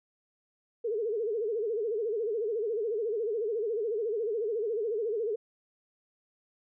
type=tone with vibrato; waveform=sine; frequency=440 Hz; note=A4; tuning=in tune; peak=-28 dBFS; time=0.84-5.36 s; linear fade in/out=10 ms; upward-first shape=sine; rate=14 Hz; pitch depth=140 cents each way; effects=none